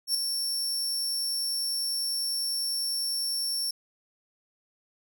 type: tone with ADSR envelope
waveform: sawtooth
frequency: 5450 Hz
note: F8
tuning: 43 cents flat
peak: -19 dBFS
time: 0.07-3.71 s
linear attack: 77 ms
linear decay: 4 ms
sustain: -6 dB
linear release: 5 ms
effects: none